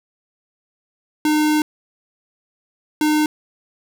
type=tone pair in turn; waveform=square; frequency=304.3 / 304.3 Hz; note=D#4 / D#4; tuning=-38 / -38 cents; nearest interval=unison; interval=0 cents; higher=neither; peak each=-15 dBFS; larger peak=neither; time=1.25-1.62 / 3.01-3.26 s; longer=first; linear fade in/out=2 ms; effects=none